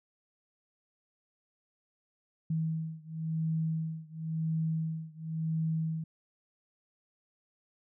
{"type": "beating tone pair", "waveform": "sine", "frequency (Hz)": [160, 160.95], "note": ["D#3", "E3"], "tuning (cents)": [49, -41], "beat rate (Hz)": 0.95, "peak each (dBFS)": [-33, -34], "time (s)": [2.5, 6.04], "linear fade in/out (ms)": 5, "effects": []}